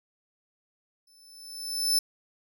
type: tone with exponential growth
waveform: sawtooth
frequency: 5274 Hz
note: E8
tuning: in tune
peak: -17 dBFS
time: 1.07-1.99 s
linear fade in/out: 5 ms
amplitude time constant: 200 ms
effects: none